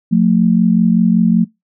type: tone pair together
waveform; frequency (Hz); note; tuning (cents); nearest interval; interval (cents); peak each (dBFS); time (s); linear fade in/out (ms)
sine; 179.13 / 224.4; F3 / A3; +44 / +34; major third; 390; -11; 0.11-1.45; 20
effects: noise-tail reverb RT60 0.2 s tail -26 dB re dry